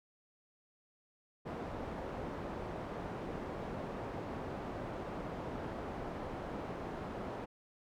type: low-pass noise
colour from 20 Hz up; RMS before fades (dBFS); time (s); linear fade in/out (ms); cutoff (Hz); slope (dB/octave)
white; -42; 1.45-7.46; 20; 670; 12
effects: none